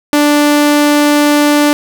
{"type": "tone", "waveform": "sawtooth", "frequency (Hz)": 293.7, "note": "D4", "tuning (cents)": 0, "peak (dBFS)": -3, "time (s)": [0.13, 1.73], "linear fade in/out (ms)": 0, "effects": []}